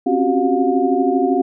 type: tone cluster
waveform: sine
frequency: 262.9 / 275.6 / 362.1 / 387.4 / 714 Hz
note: C4 / C#4 / F#4 / G4 / F5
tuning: +8 / -10 / -37 / -20 / +38 cents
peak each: -20 dBFS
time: 0.06-1.42 s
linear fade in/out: 10 ms
effects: none